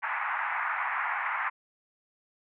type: band-pass noise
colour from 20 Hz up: pink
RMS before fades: -31 dBFS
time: 0.02-1.5 s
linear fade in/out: 20 ms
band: 830 to 2200 Hz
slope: 48 dB/octave
effects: none